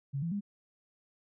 sine tone with pitch steps, 138.59 / 167.69 / 202.9 Hz, C#3 / E3 / G#3, 0 / +30 / -40 cents, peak -31 dBFS, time 0.13-0.409 s, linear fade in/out 20 ms, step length 93 ms, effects none

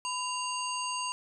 harmonic tone with a mistuned harmonic, 930 Hz, A#5, 4 cents flat, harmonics 1 / 3 / 5 / 7 / 9, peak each -34 / -37 / -40 / -42 / -40 dBFS, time 0.05-1.12 s, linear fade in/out 0 ms, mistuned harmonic 1, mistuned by +130 cents, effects none

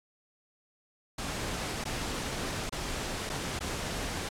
pink noise with dropouts, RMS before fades -35 dBFS, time 1.18-4.29 s, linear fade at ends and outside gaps 5 ms, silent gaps 1.841-1.852 / 2.695-2.723 / 3.294-3.298 / 3.592-3.606 s, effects low-pass 9000 Hz 12 dB/octave + AAC 64 kbps

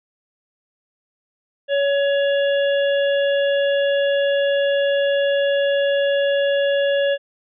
harmonic tone with a mistuned harmonic, 561 Hz, C#5, 21 cents sharp, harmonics 1 / 3 / 5 / 6, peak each -16 / -26 / -30 / -32 dBFS, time 1.68-7.18 s, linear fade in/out 50 ms, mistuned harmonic 6, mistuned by +17 cents, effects none

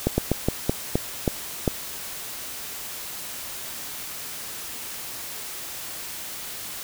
slowing click train, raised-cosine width 2 ms, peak -6 dBFS, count 8, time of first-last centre 0.07-1.678 s, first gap 110 ms, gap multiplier 1.24, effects white hiss -35 dBFS RMS until 6.83 s

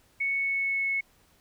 sine tone with pitch glide, 2214 to 2196 Hz, C#7 to C#7, -3 to -17 cents, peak -25 dBFS, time 0.2-1.01 s, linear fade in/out 10 ms, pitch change -14 cents, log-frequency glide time 0.34-0.9 s, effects pink hiss -63 dBFS RMS until 1.4 s

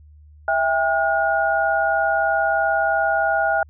sine tone cluster, 656 / 799 / 1437 Hz, E5 / G5 / F6, -9 / +33 / +49 cents, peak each -21 dBFS, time 0.48-3.63 s, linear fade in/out 2 ms, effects added 75 Hz sine -44 dBFS peak until 3.69 s

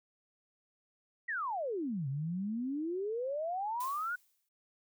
sine exponential two-way sweep, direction down then up, 1975.5 to 130.9 to 1497 Hz, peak -33 dBFS, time 1.28-4.16 s, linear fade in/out 10 ms, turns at 2.08 s
blue noise with exponential decay, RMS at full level -44 dBFS, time 3.8-4.49 s, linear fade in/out 5 ms, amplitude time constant 150 ms
effects none

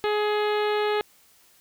harmonic tone, 420 Hz, G#4, 19 cents sharp, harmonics 1 / 2 / 3 / 4 / 5 / 6 / 7 / 8 / 9 / 10, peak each -23 / -29 / -33 / -35 / -37 / -39 / -40 / -41 / -42 / -43 dBFS, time 0.04-1.01 s, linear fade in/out 0 ms, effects white hiss -58 dBFS RMS until 1.6 s

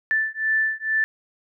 sine beating tone pair, 1760 / 1762.2 Hz, A6 / A6, 0 / +2 cents, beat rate 2.2 Hz, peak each -23 dBFS, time 0.11-1.04 s, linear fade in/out 0 ms, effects none

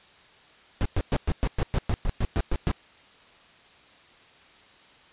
brown noise bursts, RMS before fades -23 dBFS, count 13, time 0.81-2.715 s, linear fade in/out 0 ms, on 45 ms, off 110 ms, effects white hiss -54 dBFS RMS until 5.12 s + resampled to 8000 Hz

